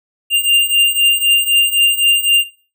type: beating tone pair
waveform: square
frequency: 2794 / 2797.9 Hz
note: F7 / F7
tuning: 0 / +3 cents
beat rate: 3.9 Hz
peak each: -16 / -12 dBFS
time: 0.3-2.45 s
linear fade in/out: 50 ms
effects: noise-tail reverb RT60 0.4 s tail -17 dB re dry